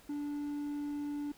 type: tone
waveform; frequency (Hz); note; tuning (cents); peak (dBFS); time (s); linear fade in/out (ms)
triangle; 291.2; D4; -15; -33; 0.09-1.32; 5
effects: pink hiss -60 dBFS RMS until 1.37 s